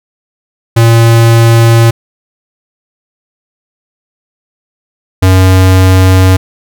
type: tone pair in turn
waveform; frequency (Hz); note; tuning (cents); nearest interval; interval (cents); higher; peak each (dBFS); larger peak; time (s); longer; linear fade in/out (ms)
square; 115.3 / 93.54; A#2 / F#2; -19 / +19; major third; 362; first; -3; neither; 0.76-1.91 / 5.22-6.37; neither; 10
effects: none